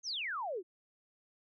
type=exponential sweep; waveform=sine; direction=down; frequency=6600 to 329.6 Hz; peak=-35 dBFS; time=0.03-0.63 s; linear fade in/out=50 ms; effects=none